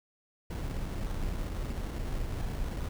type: noise with sample-and-hold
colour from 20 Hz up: brown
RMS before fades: -34 dBFS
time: 0.5-2.89 s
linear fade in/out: 5 ms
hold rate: 2450 Hz
effects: none